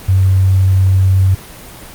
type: tone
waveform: sine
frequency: 94.7 Hz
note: F#2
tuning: 41 cents sharp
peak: -7 dBFS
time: 0.08-1.35 s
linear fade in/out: 10 ms
effects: pink hiss -33 dBFS RMS until 1.94 s + Opus 24 kbps